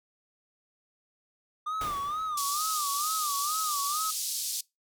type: tone with vibrato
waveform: triangle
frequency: 1200 Hz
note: D6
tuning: 37 cents sharp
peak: -28 dBFS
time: 1.66-4.11 s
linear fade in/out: 10 ms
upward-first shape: sine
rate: 2.2 Hz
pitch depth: 120 cents each way
type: noise with exponential decay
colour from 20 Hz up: pink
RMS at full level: -37 dBFS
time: 1.81-2.69 s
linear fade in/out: 1 ms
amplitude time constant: 190 ms
type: band-pass noise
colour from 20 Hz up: pink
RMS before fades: -33 dBFS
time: 2.37-4.61 s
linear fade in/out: 5 ms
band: 4400 to 14000 Hz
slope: 24 dB/octave
effects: noise-tail reverb RT60 0.2 s tail -23 dB re dry